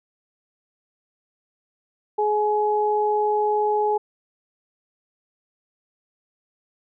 sine tone pair together, 421.5 / 843 Hz, G#4 / G#5, +26 / +26 cents, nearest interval octave, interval 1200 cents, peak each -21 dBFS, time 2.18-3.98 s, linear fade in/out 10 ms, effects none

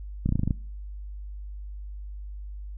clicks, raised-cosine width 5 ms, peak -12 dBFS, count 8, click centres 0.26 / 0.291 / 0.324 / 0.356 / 0.394 / 0.434 / 0.476 / 0.508 s, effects noise-tail reverb RT60 0.5 s tail -23 dB re dry + added 50 Hz sine -35 dBFS peak until 2.77 s

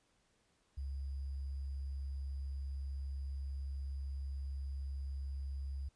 sine tone with sample-and-hold, 68.3 Hz, C#2, 25 cents flat, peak -38 dBFS, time 0.77-5.89 s, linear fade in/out 10 ms, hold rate 4900 Hz, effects pink hiss -75 dBFS RMS until 5.95 s + resampled to 22050 Hz

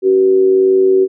sine tone with amplitude modulation, 380 Hz, F#4, 46 cents sharp, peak -5 dBFS, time 0.02-1.08 s, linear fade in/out 50 ms, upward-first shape sine, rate 102 Hz, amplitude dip 50%, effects none

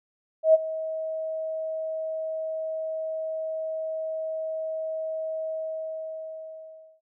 sine tone with ADSR envelope, 637 Hz, D#5, 41 cents sharp, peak -11 dBFS, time 0.43-7.01 s, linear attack 110 ms, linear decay 28 ms, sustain -17 dB, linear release 1500 ms, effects none

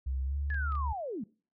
sine tone with pitch glide, 66 to 71.15 Hz, C2 to C#2, +16 to +46 cents, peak -30 dBFS, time 0.06-0.93 s, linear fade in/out 10 ms, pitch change +130 cents, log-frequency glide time 0.24-0.36 s
sine linear sweep, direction down, 1741 to 181.4 Hz, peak -34 dBFS, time 0.5-1.24 s, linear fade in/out 5 ms
clicks, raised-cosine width 0.3 ms, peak -37 dBFS, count 4, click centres 0.502 / 0.544 / 0.722 / 0.753 s
effects noise-tail reverb RT60 0.4 s tail -24 dB re dry

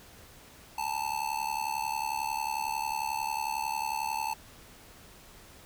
square tone with amplitude modulation, 880 Hz, A5, in tune, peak -27 dBFS, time 0.78-4.34 s, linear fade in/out 5 ms, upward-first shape sine, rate 71.1 Hz, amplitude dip 90%, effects pink hiss -53 dBFS RMS until 5.65 s

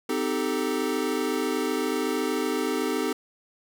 square chord, A half-diminished seventh, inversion first, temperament equal with one note detuned, 257.6 / 311.1 / 392 / 440 Hz, C4 / Eb4 / G4 / A4, -27 / 0 / 0 / 0 cents, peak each -31 dBFS, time 0.09-3.13 s, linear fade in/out 5 ms, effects none

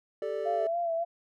triangle chord, G suspended second, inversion none, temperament equal, 392 / 440 / 587.3 Hz, G4 / A4 / D5, 0 / 0 / 0 cents, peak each -35 / -32 / -32 dBFS, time 0.22-0.67 s, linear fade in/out 2 ms
sine tone with vibrato, 676 Hz, E5, 43 cents sharp, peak -27 dBFS, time 0.45-1.05 s, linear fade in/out 20 ms, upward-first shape sine, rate 3.6 Hz, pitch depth 45 cents each way
effects none

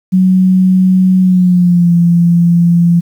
sine tone with pitch glide, 185.9 to 171.46 Hz, F#3 to F3, +8 to -32 cents, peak -5 dBFS, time 0.12-3.01 s, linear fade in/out 20 ms, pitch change -140 cents, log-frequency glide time 1.2-1.93 s, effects 7-bit

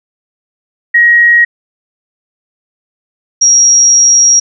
sine tone pair in turn, 1892 / 5656 Hz, A#6 / F8, +25 / +21 cents, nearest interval octave + perfect fifth, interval 1896 cents, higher second, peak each -3 dBFS, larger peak neither, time 0.94-1.45 / 3.41-4.4 s, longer second, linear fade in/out 10 ms, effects none

